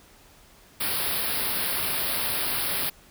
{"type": "band-stop noise", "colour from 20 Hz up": "white", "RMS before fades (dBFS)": -27, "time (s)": [0.8, 2.9], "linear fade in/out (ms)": 10, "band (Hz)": [5100, 9300], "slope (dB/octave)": 96, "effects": ["pink hiss -54 dBFS RMS until 3.1 s"]}